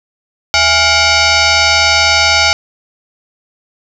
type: tone with frequency modulation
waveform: sine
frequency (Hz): 1568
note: G6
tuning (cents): 0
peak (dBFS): -7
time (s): 0.54-2.53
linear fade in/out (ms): 0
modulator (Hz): 744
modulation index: 5.6
effects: none